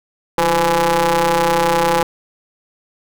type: ring-modulated tone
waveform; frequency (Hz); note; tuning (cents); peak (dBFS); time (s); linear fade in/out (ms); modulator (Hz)
sawtooth; 164.81; E3; 0; -6; 0.38-2.03; 2; 675
effects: none